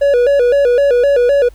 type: tone with vibrato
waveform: triangle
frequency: 524 Hz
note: C5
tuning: 2 cents sharp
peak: -6 dBFS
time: 0.01-1.49 s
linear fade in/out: 10 ms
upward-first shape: square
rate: 3.9 Hz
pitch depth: 130 cents each way
effects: added 50 Hz sine -36 dBFS peak until 1.54 s + pink hiss -51 dBFS RMS until 1.54 s